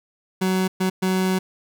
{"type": "tone bursts at uneven times", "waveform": "30% pulse", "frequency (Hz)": 187, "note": "F#3", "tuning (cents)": 19, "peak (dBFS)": -16, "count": 3, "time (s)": [[0.41, 0.68], [0.8, 0.9], [1.02, 1.39]], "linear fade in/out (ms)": 10, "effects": []}